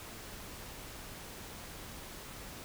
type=silence; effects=pink hiss -47 dBFS RMS until 2.64 s